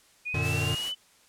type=linear sweep; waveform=sine; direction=up; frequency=2440 to 3025 Hz; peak=-30 dBFS; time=0.25-0.95 s; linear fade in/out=20 ms
type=chord; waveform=square; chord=Gb augmented; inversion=none; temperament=equal with one note detuned; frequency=92.5 / 116.54 / 149.49 Hz; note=Gb2 / Bb2 / D3; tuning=0 / 0 / +31 cents; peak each=-32 dBFS; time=0.34-0.75 s; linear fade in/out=5 ms
type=noise; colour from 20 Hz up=white; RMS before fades=-37 dBFS; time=0.41-0.93 s; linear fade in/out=50 ms
effects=white hiss -60 dBFS RMS until 1.28 s + low-pass 10000 Hz 12 dB/octave